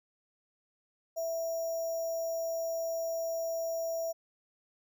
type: tone with sample-and-hold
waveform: sine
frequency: 659.3 Hz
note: E5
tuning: in tune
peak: -31 dBFS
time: 1.16-4.13 s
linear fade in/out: 20 ms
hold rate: 6300 Hz
effects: none